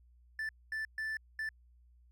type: tone bursts at uneven times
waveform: triangle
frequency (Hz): 1760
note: A6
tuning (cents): 0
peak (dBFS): -33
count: 4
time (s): 0.39-0.49 / 0.72-0.85 / 0.98-1.17 / 1.39-1.49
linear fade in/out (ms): 2
effects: added 60 Hz sine -60 dBFS peak until 2.11 s